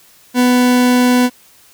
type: tone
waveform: 40% pulse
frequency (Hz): 248.2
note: B3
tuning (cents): +9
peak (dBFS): -8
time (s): 0.34-1.3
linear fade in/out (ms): 50
effects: white hiss -47 dBFS RMS until 1.73 s